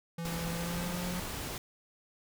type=tone with pitch glide; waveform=square; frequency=167.9 to 178.91 Hz; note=E3 to F3; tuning=+32 to +42 cents; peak=-36 dBFS; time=0.18-1.2 s; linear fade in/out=5 ms; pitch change=+110 cents; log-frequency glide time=0.46-1.09 s
type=noise; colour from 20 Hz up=pink; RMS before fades=-39 dBFS; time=0.25-1.58 s; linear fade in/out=2 ms
effects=none